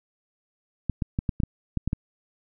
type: clicks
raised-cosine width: 5 ms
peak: -12 dBFS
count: 9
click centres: 0.897 / 1.022 / 1.189 / 1.292 / 1.402 / 1.435 / 1.773 / 1.876 / 1.931 s
effects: none